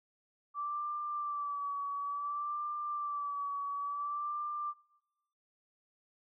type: tone with vibrato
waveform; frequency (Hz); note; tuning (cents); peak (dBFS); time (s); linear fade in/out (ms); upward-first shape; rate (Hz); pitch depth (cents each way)
sine; 1161; D6; -20; -34; 0.54-4.74; 50; sine; 0.57; 42
effects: noise-tail reverb RT60 1.0 s tail -23 dB re dry